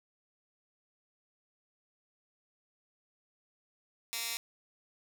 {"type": "tone with high-pass filter", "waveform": "15% pulse", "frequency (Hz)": 231.2, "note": "A#3", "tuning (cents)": -14, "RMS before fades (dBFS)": -37, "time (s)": [4.13, 4.37], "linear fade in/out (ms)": 0, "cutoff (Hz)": 3200, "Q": 0.69, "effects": []}